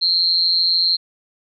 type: tone with amplitude modulation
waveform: sine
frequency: 4186 Hz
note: C8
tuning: in tune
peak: -10 dBFS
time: 0.01-0.97 s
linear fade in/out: 20 ms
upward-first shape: sine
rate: 173 Hz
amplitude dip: 90%
effects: none